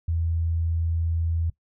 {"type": "tone", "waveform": "sine", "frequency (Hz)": 82.8, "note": "E2", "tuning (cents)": 8, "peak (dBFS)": -22, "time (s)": [0.08, 1.5], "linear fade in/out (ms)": 5, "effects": ["noise-tail reverb RT60 0.1 s tail -19 dB re dry"]}